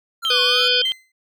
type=linear two-way sweep; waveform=square; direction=down then up; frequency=1400 to 1080 to 1400 Hz; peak=-27 dBFS; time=0.22-0.69 s; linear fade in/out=20 ms; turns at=0.41 s
type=tone with vibrato; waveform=sine; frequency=3136 Hz; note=G7; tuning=in tune; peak=-18 dBFS; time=0.25-0.92 s; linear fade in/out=0 ms; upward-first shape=square; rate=14 Hz; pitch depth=8 cents each way
type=harmonic tone; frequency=493.9 Hz; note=B4; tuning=in tune; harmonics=1 / 3 / 5 / 7 / 9 / 10; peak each=-24 / -24 / -24 / -24 / -24 / -24 dBFS; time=0.3-0.82 s; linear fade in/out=5 ms
type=tone with exponential decay; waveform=40% pulse; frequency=2059 Hz; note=C7; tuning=28 cents flat; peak=-27 dBFS; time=0.85-1.12 s; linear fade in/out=5 ms; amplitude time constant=58 ms
effects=none